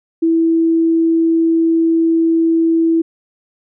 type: tone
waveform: sine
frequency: 328.6 Hz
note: E4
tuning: 5 cents flat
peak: -10 dBFS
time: 0.22-3.02 s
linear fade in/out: 10 ms
effects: none